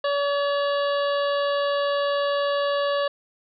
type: harmonic tone with a mistuned harmonic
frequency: 569 Hz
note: C#5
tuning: 45 cents sharp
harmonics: 1 / 2 / 3 / 5 / 6 / 7 / 8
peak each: -22 / -28 / -32 / -36 / -38 / -39 / -40 dBFS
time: 0.04-3.08 s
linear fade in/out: 5 ms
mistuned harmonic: 7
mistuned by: -45 cents
effects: none